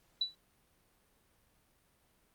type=tone with exponential decay; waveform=sine; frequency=3951 Hz; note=B7; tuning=in tune; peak=-26 dBFS; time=0.21-0.35 s; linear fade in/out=5 ms; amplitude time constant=30 ms; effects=pink hiss -71 dBFS RMS until 2.34 s + Opus 48 kbps